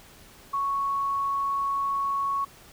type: tone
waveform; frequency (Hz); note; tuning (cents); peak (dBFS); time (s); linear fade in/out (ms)
sine; 1108.7; C#6; 0; -24; 0.53-2.45; 10
effects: pink hiss -51 dBFS RMS until 2.72 s